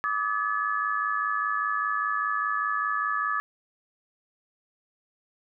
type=tone cluster; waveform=sine; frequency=1161 / 1266 / 1713 Hz; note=D6 / D#6 / A6; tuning=-20 / +30 / -47 cents; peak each=-29 dBFS; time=0.04-3.4 s; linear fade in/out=0 ms; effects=none